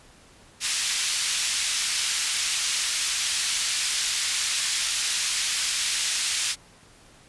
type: band-pass noise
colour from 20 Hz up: white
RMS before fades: -26 dBFS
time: 0.6-6.56 s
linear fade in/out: 50 ms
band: 2100 to 7300 Hz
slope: 12 dB/octave
effects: pink hiss -53 dBFS RMS until 7.28 s + resampled to 24000 Hz

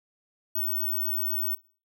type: tone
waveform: sine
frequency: 15804 Hz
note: B9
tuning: in tune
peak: -25 dBFS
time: 0.55-1.55 s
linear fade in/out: 5 ms
effects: noise-tail reverb RT60 0.4 s tail -22 dB re dry

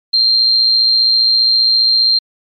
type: tone with amplitude modulation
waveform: sine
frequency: 4176 Hz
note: C8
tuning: 4 cents flat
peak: -6 dBFS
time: 0.13-2.19 s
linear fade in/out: 10 ms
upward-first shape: sine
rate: 115 Hz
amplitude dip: 50%
effects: MP3 48 kbps

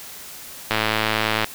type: click train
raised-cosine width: 0.3 ms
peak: -3 dBFS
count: 81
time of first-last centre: 0.71-1.444 s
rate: 109 Hz
effects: white hiss -38 dBFS RMS until 1.54 s

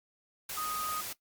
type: tone in noise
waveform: sine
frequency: 1244.5 Hz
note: D#6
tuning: in tune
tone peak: -34 dBFS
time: 0.57-1.01 s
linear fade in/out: 5 ms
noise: white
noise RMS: -39 dBFS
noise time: 0.49-1.13 s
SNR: +2 dB
effects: noise-tail reverb RT60 0.1 s tail -17 dB re dry + Opus 48 kbps

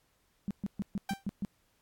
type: tone bursts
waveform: sine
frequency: 199.7 Hz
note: G3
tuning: 32 cents sharp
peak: -30 dBFS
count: 7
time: 0.48-1.449 s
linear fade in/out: 0 ms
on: 27 ms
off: 130 ms
type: tone with exponential decay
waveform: sawtooth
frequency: 784 Hz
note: G5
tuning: in tune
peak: -27 dBFS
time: 1.09-1.24 s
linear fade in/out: 5 ms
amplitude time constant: 31 ms
effects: pink hiss -72 dBFS RMS until 1.81 s + AAC 64 kbps

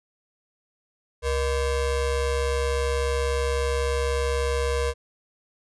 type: ring-modulated tone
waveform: square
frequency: 272.2 Hz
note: C#4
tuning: 31 cents flat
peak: -20 dBFS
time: 1.22-4.94 s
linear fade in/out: 50 ms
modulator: 204 Hz
effects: resampled to 24000 Hz

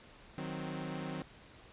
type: chord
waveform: sawtooth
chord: C diminished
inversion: first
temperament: equal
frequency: 155.56 / 185 / 261.6 Hz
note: Eb3 / Gb3 / C4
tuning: 0 / 0 / 0 cents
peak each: -38 / -39 / -39 dBFS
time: 0.38-1.22 s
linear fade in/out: 0 ms
effects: pink hiss -57 dBFS RMS until 1.72 s + resampled to 8000 Hz

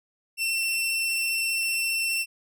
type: tone with vibrato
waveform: sawtooth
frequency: 2698 Hz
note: E7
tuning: 40 cents sharp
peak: -21 dBFS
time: 0.37-2.26 s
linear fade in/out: 50 ms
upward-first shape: triangle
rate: 15 Hz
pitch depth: 11 cents each way
effects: none

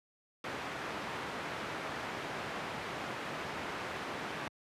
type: low-pass noise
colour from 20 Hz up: white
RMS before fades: -40 dBFS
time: 0.44-4.48 s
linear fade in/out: 2 ms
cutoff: 1700 Hz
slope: 12 dB/octave
effects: high-pass 100 Hz 12 dB/octave + resampled to 32000 Hz

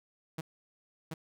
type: tone with echo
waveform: sawtooth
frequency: 160 Hz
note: D#3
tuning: 49 cents sharp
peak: -31 dBFS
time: 0.38-0.41 s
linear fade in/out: 5 ms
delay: 730 ms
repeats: 1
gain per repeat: -2 dB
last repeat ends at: 1.14 s
effects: none

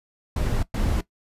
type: noise bursts at uneven times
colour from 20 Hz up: brown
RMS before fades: -23 dBFS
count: 2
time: 0.36-0.63 / 0.74-1.01 s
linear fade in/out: 5 ms
effects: noise-tail reverb RT60 0.1 s tail -17 dB re dry + resampled to 32000 Hz

